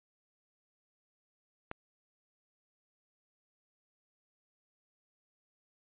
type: click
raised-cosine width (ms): 0.5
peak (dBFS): -23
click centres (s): 1.714
effects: resampled to 8000 Hz